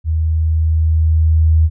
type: tone with level ramp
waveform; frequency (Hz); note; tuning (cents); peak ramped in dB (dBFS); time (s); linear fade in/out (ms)
sine; 79.7; D#2; +42; -13 to -7; 0.04-1.7; 50
effects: none